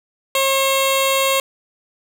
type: tone with notch filter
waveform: 10% pulse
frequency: 540 Hz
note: C#5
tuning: 45 cents flat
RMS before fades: -17 dBFS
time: 0.35-1.4 s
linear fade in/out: 2 ms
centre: 1700 Hz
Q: 1.6
effects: none